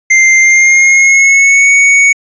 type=tone with pitch glide; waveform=square; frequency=2093 to 2230 Hz; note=C7 to C#7; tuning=0 to +10 cents; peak=-4 dBFS; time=0.1-2.13 s; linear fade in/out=10 ms; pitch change=+110 cents; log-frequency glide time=0.4-1.71 s; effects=resampled to 16000 Hz